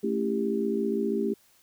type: chord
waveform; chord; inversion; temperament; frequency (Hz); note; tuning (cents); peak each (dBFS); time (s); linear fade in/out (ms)
sine; A dominant seventh; none; just; 220 / 275 / 330 / 396; A3 / C#4 / E4 / G4; 0 / -14 / +2 / +18; -29 / -33 / -33 / -28; 0.03-1.34; 10
effects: white hiss -62 dBFS RMS until 1.62 s